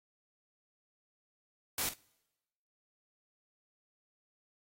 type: noise with echo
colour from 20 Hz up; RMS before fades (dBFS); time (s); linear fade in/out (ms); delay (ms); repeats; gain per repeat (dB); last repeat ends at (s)
white; -34; 1.78-1.89; 2; 47; 1; -12; 1.937
effects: noise-tail reverb RT60 1.0 s tail -26 dB re dry + AAC 48 kbps